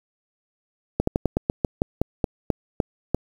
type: slowing click train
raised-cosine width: 2 ms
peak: -6 dBFS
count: 13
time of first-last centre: 1-3.146 s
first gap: 74 ms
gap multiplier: 1.15
effects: 7-bit